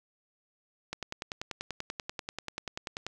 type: click train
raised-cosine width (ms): 0.2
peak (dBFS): -18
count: 23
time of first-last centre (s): 0.93-3.066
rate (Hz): 10.3
effects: none